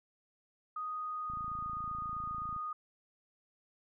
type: tone with pitch glide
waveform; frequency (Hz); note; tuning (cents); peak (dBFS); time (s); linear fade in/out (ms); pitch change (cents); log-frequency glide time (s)
sine; 1244.5 to 1235.2; D#6 to D#6; 0 to -13; -36; 0.76-2.73; 5; -13; 0.89-1.73
type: click train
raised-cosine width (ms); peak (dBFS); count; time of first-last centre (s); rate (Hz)
5; -37; 36; 1.3-2.564; 27.7
effects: none